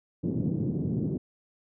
pink band-pass noise, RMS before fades -29 dBFS, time 0.23-1.18 s, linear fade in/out 10 ms, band 120 to 320 Hz, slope 24 dB/octave, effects none

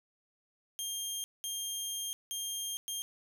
15% pulse tone bursts at uneven times, 3200 Hz, G7, 35 cents sharp, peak -28 dBFS, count 4, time 0.79-1.24 / 1.44-2.13 / 2.31-2.77 / 2.88-3.02 s, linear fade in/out 0 ms, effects none

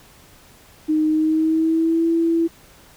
sine tone with pitch glide, 309.7 to 331.9 Hz, D#4 to E4, -8 to +12 cents, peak -15 dBFS, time 0.88-2.48 s, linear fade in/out 20 ms, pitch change +120 cents, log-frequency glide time 1.08-2.08 s, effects pink hiss -49 dBFS RMS until 2.96 s

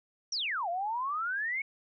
sine exponential two-way sweep, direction down then up, 5920 to 670 to 2241 Hz, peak -30 dBFS, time 0.32-1.62 s, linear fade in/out 5 ms, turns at 0.69 s, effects none

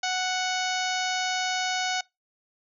harmonic tone, 740 Hz, F#5, in tune, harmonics 1 / 2 / 3 / 4 / 5 / 6 / 7 / 8 / 9, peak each -29 / -32 / -34 / -35 / -36 / -37 / -37 / -38 / -39 dBFS, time 0.03-2.01 s, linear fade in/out 5 ms, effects noise-tail reverb RT60 0.2 s tail -24 dB re dry

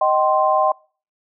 sine chord, C minor, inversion first, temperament equal with one note detuned, 622.3 / 770.5 / 1046.5 Hz, Eb5 / G5 / C6, 0 / -30 / 0 cents, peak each -18 dBFS, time 0.01-0.72 s, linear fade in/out 5 ms, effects noise-tail reverb RT60 0.4 s tail -25 dB re dry

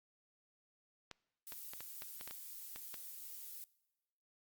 clicks, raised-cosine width 0.2 ms, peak -30 dBFS, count 10, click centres 1.113 / 1.522 / 1.735 / 1.806 / 2.021 / 2.211 / 2.276 / 2.31 / 2.76 / 2.942 s
violet noise, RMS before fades -49 dBFS, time 1.47-3.64 s, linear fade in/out 0 ms
effects noise-tail reverb RT60 1.0 s tail -22 dB re dry + Opus 48 kbps

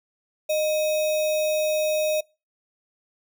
sine tone with sample-and-hold, 616 Hz, D#5, 17 cents flat, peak -20 dBFS, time 0.49-2.21 s, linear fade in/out 10 ms, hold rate 3150 Hz, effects noise-tail reverb RT60 0.3 s tail -25 dB re dry

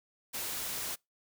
white noise, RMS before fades -37 dBFS, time 0.33-0.96 s, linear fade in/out 20 ms, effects noise-tail reverb RT60 0.2 s tail -26 dB re dry

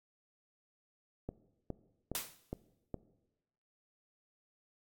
click train, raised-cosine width 2 ms, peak -25 dBFS, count 5, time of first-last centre 1.29-2.943 s, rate 2.42 Hz
white noise with exponential decay, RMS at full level -33 dBFS, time 2.15-2.4 s, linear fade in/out 1 ms, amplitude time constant 53 ms
effects noise-tail reverb RT60 1.0 s tail -18 dB re dry + AAC 64 kbps

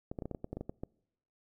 clicks, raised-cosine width 2 ms, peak -25 dBFS, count 12, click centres 0.115 / 0.188 / 0.222 / 0.256 / 0.313 / 0.348 / 0.444 / 0.53 / 0.57 / 0.61 / 0.695 / 0.835 s, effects noise-tail reverb RT60 0.8 s tail -26 dB re dry

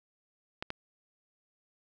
clicks, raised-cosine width 0.3 ms, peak -19 dBFS, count 2, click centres 0.625 / 0.704 s, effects none

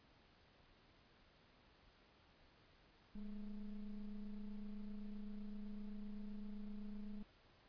triangle ring-modulated tone, 110 Hz, A2, in tune, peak -40 dBFS, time 3.15-7.23 s, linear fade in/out 5 ms, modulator 96.1 Hz, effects pink hiss -69 dBFS RMS until 7.68 s + resampled to 11025 Hz

